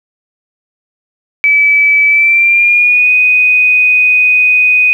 sine tone with pitch glide, 2299 to 2493 Hz, D7 to D#7, -37 to +3 cents, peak -5 dBFS, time 1.44-4.93 s, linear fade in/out 0 ms, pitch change +140 cents, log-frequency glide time 2.07-3.12 s, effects 7-bit

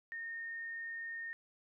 sine tone, 1836 Hz, A#6, 27 cents flat, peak -40 dBFS, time 0.12-1.33 s, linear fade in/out 0 ms, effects none

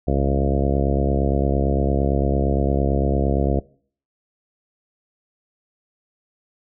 harmonic tone with a mistuned harmonic, 68.8 Hz, C#2, 12 cents flat, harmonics 1 / 2 / 3 / 4 / 5 / 6 / 7 / 8 / 9 / 10, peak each -21 / -24 / -26 / -27 / -28 / -29 / -29 / -30 / -31 / -31 dBFS, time 0.07-3.6 s, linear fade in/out 10 ms, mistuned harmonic 1, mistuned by -38 cents, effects noise-tail reverb RT60 0.5 s tail -22 dB re dry

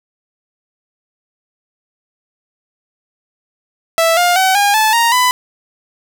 sawtooth tone with pitch steps, 659.3 / 706.6 / 757.3 / 811.7 / 870 / 932.4 / 999.3 Hz, E5 / F5 / F#5 / G#5 / A5 / A#5 / B5, 0 / +20 / +40 / -40 / -20 / 0 / +20 cents, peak -6 dBFS, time 3.98-5.31 s, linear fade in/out 0 ms, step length 190 ms, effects none

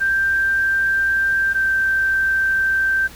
sine tone pair in turn, 1576 / 1563.3 Hz, G6 / G6, +9 / -5 cents, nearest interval unison, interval 14 cents, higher first, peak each -15 dBFS, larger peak neither, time 0-1.54 / 1.54-3.08 s, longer neither, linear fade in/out 20 ms, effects added 60 Hz sine -40 dBFS peak until 3.15 s + pink hiss -41 dBFS RMS until 3.15 s

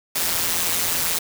white noise with amplitude modulation, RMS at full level -19 dBFS, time 0.15-1.19 s, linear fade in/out 10 ms, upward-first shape sine, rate 170 Hz, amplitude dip 75%, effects none

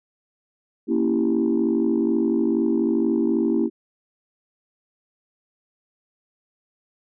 sine chord, A# diminished seventh, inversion none, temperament equal, 233.1 / 277.2 / 329.6 / 392 Hz, A#3 / C#4 / E4 / G4, 0 / 0 / 0 / 0 cents, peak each -22 / -24 / -21 / -25 dBFS, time 0.87-3.7 s, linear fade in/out 50 ms, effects tanh soft clip ceiling -11 dBFS

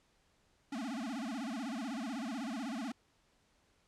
square tone with vibrato, 247.8 Hz, B3, 6 cents sharp, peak -38 dBFS, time 0.72-2.92 s, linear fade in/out 5 ms, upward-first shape sine, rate 16 Hz, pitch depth 260 cents each way, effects pink hiss -72 dBFS RMS until 3.87 s + low-pass 8000 Hz 12 dB/octave

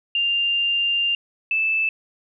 sine tone pair in turn, 2794 / 2632 Hz, F7 / E7, 0 / -3 cents, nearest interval minor second, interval 103 cents, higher first, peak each -18 dBFS, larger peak neither, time 0.15-1.15 / 1.51-1.89 s, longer first, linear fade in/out 2 ms, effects none

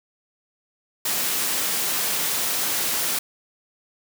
white high-pass noise, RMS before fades -24 dBFS, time 1.05-3.19 s, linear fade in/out 5 ms, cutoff 150 Hz, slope 12 dB/octave, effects none

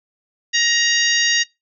harmonic tone, 940 Hz, A#5, 14 cents sharp, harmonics 2 / 3 / 4 / 5 / 6 / 7, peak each -19 / -21 / -22 / -23 / -24 / -24 dBFS, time 0.53-1.44 s, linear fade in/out 20 ms, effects noise-tail reverb RT60 0.2 s tail -22 dB re dry

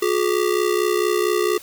square ring-modulated tone, 391.9 Hz, G4, in tune, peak -15 dBFS, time 0.02-1.58 s, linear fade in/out 5 ms, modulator 32.2 Hz, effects white hiss -42 dBFS RMS until 1.62 s

